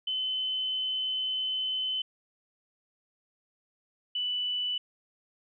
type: tone pair in turn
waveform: sine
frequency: 3043 / 2975 Hz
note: F#7 / F#7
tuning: +48 / +9 cents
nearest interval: unison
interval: 39 cents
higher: first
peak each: -28 dBFS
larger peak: neither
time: 0.07-2.02 / 4.15-4.78 s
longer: first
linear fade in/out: 5 ms
effects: none